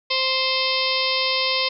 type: harmonic tone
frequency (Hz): 523.3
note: C5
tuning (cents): 0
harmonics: 1 / 2 / 4 / 5 / 6 / 7 / 8 / 9 / 10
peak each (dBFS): -28 / -28 / -28 / -28 / -28 / -28 / -28 / -28 / -28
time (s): 0.1-1.69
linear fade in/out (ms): 10
effects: none